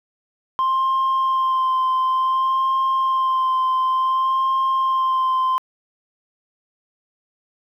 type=tone with vibrato; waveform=sine; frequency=1049 Hz; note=C6; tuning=4 cents sharp; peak=-14 dBFS; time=0.59-5.58 s; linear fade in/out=0 ms; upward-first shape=sine; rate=0.56 Hz; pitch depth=17 cents each way; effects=tanh soft clip ceiling -15 dBFS + 9-bit